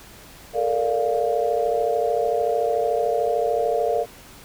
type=chord; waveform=sine; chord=Bb major seventh; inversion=third; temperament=equal with one note detuned; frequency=432.7 / 466.2 / 587.3 / 698.5 Hz; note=A4 / Bb4 / D5 / F5; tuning=-29 / 0 / 0 / 0 cents; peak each=-27 / -23 / -25 / -24 dBFS; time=0.53-4.06 s; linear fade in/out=50 ms; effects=pink hiss -45 dBFS RMS until 4.44 s